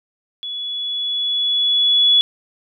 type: tone with level ramp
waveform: sine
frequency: 3400 Hz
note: G#7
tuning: 40 cents sharp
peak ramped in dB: -25 to -9 dBFS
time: 0.43-2.21 s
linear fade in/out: 0 ms
effects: none